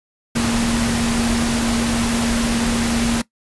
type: tone in noise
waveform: sine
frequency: 233.1 Hz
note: A#3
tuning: in tune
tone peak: -18 dBFS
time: 0.35-3.22 s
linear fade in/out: 10 ms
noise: pink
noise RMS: -22 dBFS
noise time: 0.35-3.22 s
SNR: +1 dB
effects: noise-tail reverb RT60 0.1 s tail -19 dB re dry + resampled to 24000 Hz